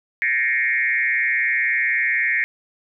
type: tone with frequency modulation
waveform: sine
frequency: 2004 Hz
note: B6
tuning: 25 cents sharp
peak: -17 dBFS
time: 0.22-2.44 s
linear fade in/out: 0 ms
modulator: 128 Hz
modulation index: 2.1
effects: none